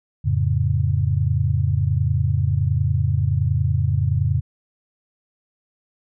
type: chord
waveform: sine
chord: F augmented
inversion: none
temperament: equal with one note detuned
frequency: 87.31 / 108.67 / 138.59 Hz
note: F2 / A2 / C#3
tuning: 0 / -21 / 0 cents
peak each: -21 dBFS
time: 0.24-4.41 s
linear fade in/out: 20 ms
effects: none